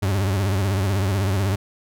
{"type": "tone with vibrato", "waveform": "40% pulse", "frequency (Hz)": 97.4, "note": "G2", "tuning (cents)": -11, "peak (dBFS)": -18, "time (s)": [0.02, 1.56], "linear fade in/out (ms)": 10, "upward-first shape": "sine", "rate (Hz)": 16, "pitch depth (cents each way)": 110, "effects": []}